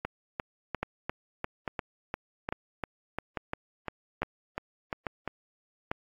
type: two click trains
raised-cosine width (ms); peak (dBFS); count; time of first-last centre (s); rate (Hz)
0.5; -15 / -16; 7 / 16; 0.83-5.915 / 0.05-5.276; 1.18 / 2.87
effects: AAC 32 kbps